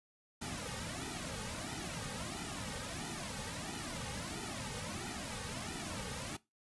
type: noise with flanger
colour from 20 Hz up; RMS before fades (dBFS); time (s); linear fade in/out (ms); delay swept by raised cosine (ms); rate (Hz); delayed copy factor
pink; -42; 0.41-6.37; 10; 1.8 to 3; 1.5; -0.85
effects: noise-tail reverb RT60 0.2 s tail -19 dB re dry + resampled to 24000 Hz